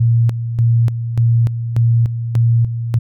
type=tone with tremolo; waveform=sine; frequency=116.54 Hz; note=A#2; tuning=in tune; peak=-9 dBFS; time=0-2.99 s; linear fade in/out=10 ms; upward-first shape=square; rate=1.7 Hz; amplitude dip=65%; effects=none